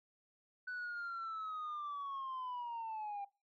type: linear sweep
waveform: sine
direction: down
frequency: 1499 to 793 Hz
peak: -38 dBFS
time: 0.67-3.25 s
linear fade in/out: 10 ms
effects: noise-tail reverb RT60 0.3 s tail -23 dB re dry + tanh soft clip ceiling -38 dBFS